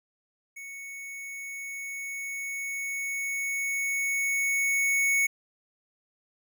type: tone with level ramp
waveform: square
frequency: 2217 Hz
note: C#7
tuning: in tune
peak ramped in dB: -40 to -22 dBFS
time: 0.56-5.27 s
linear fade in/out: 10 ms
effects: none